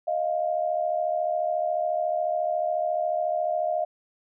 sine tone pair together, 624.9 / 699 Hz, D#5 / F5, +7 / +1 cents, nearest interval major second, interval 194 cents, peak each -26 dBFS, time 0.07-3.85 s, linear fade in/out 10 ms, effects none

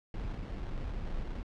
brown noise with sample-and-hold, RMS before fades -37 dBFS, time 0.14-1.43 s, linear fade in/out 2 ms, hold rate 2450 Hz, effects low-pass 4000 Hz 12 dB/octave

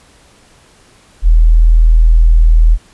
sine tone, 40.41 Hz, E1, 34 cents flat, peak -3 dBFS, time 1.22-2.78 s, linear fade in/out 50 ms, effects pink hiss -46 dBFS RMS until 2.93 s + resampled to 24000 Hz

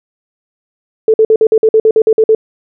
sine tone bursts, 440 Hz, A4, in tune, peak -4 dBFS, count 12, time 1.08-2.349 s, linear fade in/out 2 ms, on 59 ms, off 51 ms, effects none

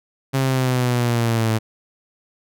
sawtooth exponential sweep, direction down, 135.5 to 110 Hz, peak -13 dBFS, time 0.33-1.59 s, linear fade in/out 20 ms, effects none

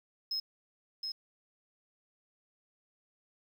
sine tone with echo, 5150 Hz, E8, 41 cents flat, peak -29 dBFS, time 0.31-0.4 s, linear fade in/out 5 ms, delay 720 ms, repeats 1, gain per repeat -5 dB, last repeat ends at 1.12 s, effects tanh soft clip ceiling -31 dBFS + 10-bit

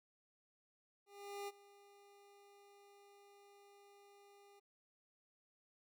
25% pulse tone with ADSR envelope, 403.4 Hz, G4, 50 cents sharp, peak -39 dBFS, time 1.06-4.6 s, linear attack 420 ms, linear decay 31 ms, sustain -20 dB, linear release 13 ms, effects none

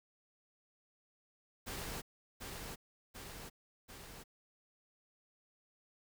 pink noise with echo, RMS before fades -43 dBFS, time 1.66-2.02 s, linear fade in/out 20 ms, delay 740 ms, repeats 3, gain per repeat -3 dB, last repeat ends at 4.24 s, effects none

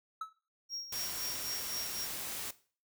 triangle tone with exponential decay, 1300 Hz, E6, 24 cents flat, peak -31 dBFS, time 0.21-0.33 s, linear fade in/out 5 ms, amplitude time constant 25 ms
triangle tone with tremolo, 5588 Hz, F8, in tune, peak -35 dBFS, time 0.69-2.08 s, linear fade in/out 50 ms, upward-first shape sine, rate 3.9 Hz, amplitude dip 70%
white noise, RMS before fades -40 dBFS, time 0.92-2.51 s, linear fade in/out 5 ms
effects noise-tail reverb RT60 0.4 s tail -17 dB re dry

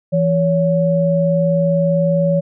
sine tone pair together, 167.3 / 562.7 Hz, E3 / C#5, +26 / +26 cents, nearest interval octave + major sixth, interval 2100 cents, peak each -15 dBFS, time 0.12-2.41 s, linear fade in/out 20 ms, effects none

